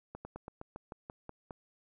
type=slowing click train; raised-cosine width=1 ms; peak=-29 dBFS; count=10; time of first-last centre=0.15-1.508 s; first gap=100 ms; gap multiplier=1.1; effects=none